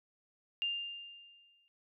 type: tone with exponential decay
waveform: sine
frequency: 2800 Hz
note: F7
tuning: 4 cents sharp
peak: -30 dBFS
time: 0.62-1.68 s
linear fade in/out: 0 ms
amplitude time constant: 230 ms
effects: none